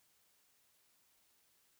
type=silence; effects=white hiss -73 dBFS RMS until 1.79 s